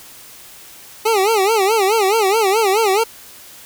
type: tone with vibrato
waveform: 25% pulse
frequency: 415.3 Hz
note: G#4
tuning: in tune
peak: -9 dBFS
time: 1.05-3.04 s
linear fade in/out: 10 ms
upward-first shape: sine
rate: 4.7 Hz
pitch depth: 170 cents each way
effects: white hiss -40 dBFS RMS until 3.65 s